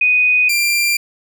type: tone pair in turn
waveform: sine / sawtooth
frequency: 2489 / 2376 Hz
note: D#7 / D7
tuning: 0 / +20 cents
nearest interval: minor second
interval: 80 cents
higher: first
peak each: -10 dBFS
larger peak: neither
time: 0.01-0.49 / 0.49-0.97 s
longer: neither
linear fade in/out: 5 ms
effects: none